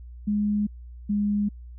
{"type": "tone pair in turn", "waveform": "sine", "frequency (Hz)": [207.7, 205.8], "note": ["G#3", "G#3"], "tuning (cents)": [0, -16], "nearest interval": "unison", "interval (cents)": 16, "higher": "first", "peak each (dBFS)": -21, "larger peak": "neither", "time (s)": [[0.27, 0.67], [1.09, 1.49]], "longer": "neither", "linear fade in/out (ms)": 10, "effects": ["added 60 Hz sine -39 dBFS peak until 1.78 s"]}